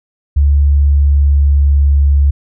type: tone with pitch glide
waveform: sine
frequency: 71.4 to 70.66 Hz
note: D2 to C#2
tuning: -48 to +34 cents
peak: -6 dBFS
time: 0.36-2.31 s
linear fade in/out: 10 ms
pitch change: -18 cents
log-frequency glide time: 0.63-2 s
effects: none